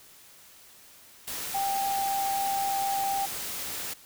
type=tone in noise; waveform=sine; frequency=788 Hz; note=G5; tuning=9 cents sharp; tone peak=-26 dBFS; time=1.54-3.26 s; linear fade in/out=10 ms; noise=white; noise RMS=-35 dBFS; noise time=1.27-3.94 s; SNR=+6 dB; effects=white hiss -53 dBFS RMS until 4.05 s